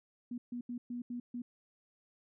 sine tone bursts at uneven times, 242.5 Hz, B3, 31 cents flat, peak -37 dBFS, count 6, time 0.31-0.38 / 0.52-0.61 / 0.69-0.78 / 0.9-1.02 / 1.1-1.2 / 1.34-1.42 s, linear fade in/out 5 ms, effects none

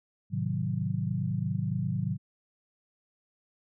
sine chord, A diminished seventh, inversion none, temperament equal with one note detuned, 107.67 / 130.81 / 155.56 / 185 Hz, A2 / C3 / Eb3 / Gb3, -37 / 0 / 0 / 0 cents, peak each -33 dBFS, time 0.3-2.18 s, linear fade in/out 50 ms, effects none

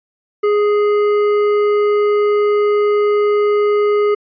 triangle tone with hard clipping, 415.3 Hz, G#4, in tune, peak -13 dBFS, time 0.43-4.15 s, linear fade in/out 10 ms, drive 13 dB, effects resampled to 11025 Hz

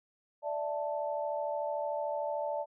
sine chord, D suspended second, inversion none, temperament just, 587.3 / 660.7 / 881 Hz, D5 / E5 / A5, 0 / +4 / +2 cents, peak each -34 / -38 / -37 dBFS, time 0.42-2.66 s, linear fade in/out 50 ms, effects none

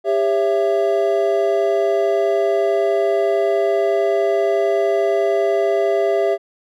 triangle chord, C# diminished, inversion second, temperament just, 399.1 / 554.4 / 665.2 Hz, G4 / C#5 / E5, +31 / 0 / +16 cents, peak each -16 / -21 / -16 dBFS, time 0.04-6.38 s, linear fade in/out 50 ms, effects none

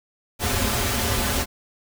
pink noise with comb filter, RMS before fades -23 dBFS, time 0.39-1.46 s, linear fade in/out 50 ms, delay 6.3 ms, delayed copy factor -0.9, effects none

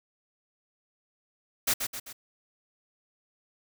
white noise with echo, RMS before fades -25 dBFS, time 1.67-1.74 s, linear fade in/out 10 ms, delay 130 ms, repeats 3, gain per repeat -6 dB, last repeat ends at 2.13 s, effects none

